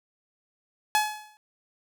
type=tone with exponential decay; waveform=sawtooth; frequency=850 Hz; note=G#5; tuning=40 cents sharp; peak=-14 dBFS; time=0.95-1.37 s; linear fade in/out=0 ms; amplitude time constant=90 ms; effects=none